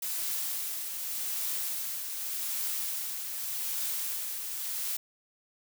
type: noise with tremolo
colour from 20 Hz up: blue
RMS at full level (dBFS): -32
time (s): 0.02-4.97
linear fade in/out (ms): 5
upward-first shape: triangle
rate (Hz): 0.85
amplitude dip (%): 45
effects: none